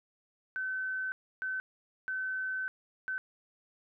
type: tone bursts at uneven times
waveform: sine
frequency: 1525 Hz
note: G6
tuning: 48 cents flat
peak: -32 dBFS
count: 4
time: 0.56-1.12 / 1.42-1.6 / 2.08-2.68 / 3.08-3.18 s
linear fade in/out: 0 ms
effects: none